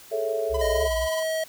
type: chord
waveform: sine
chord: A major seventh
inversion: third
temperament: equal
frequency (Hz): 415.3 / 440 / 554.4 / 659.3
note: G#4 / A4 / C#5 / E5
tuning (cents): 0 / 0 / 0 / 0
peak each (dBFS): -33 / -27 / -32 / -28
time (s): 0.11-0.88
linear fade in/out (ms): 20
type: tone with vibrato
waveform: sine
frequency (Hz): 61.8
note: B1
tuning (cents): +2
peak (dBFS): -28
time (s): 0.49-1.09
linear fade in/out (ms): 50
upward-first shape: triangle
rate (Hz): 3.7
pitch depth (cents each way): 220
type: tone with tremolo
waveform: 45% pulse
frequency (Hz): 1006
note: B5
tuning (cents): +32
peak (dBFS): -30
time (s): 0.54-1.23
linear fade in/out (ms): 5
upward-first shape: sine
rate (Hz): 19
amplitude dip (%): 85
type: tone with pitch glide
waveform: square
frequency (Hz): 622.3 to 639.1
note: D#5 to D#5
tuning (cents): 0 to +46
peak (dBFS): -25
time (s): 0.61-1.44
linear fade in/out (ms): 5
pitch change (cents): +46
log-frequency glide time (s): 0.72-0.9
effects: white hiss -48 dBFS RMS until 1.48 s